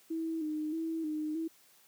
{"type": "tone with vibrato", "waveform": "sine", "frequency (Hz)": 315.6, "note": "D#4", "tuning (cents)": 25, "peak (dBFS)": -32, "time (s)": [0.1, 1.48], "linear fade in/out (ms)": 10, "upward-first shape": "square", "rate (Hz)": 1.6, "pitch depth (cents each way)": 50, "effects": ["white hiss -63 dBFS RMS until 1.87 s", "high-pass 150 Hz 12 dB/octave"]}